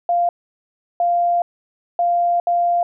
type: tone bursts at uneven times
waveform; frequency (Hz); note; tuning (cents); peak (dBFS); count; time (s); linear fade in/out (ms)
sine; 696; F5; -6; -14; 4; 0.09-0.29 / 1-1.42 / 1.99-2.4 / 2.47-2.83; 2
effects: none